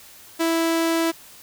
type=tone; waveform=sawtooth; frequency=329.6 Hz; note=E4; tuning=in tune; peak=-15 dBFS; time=0.39-1.12 s; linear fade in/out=20 ms; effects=white hiss -46 dBFS RMS until 1.42 s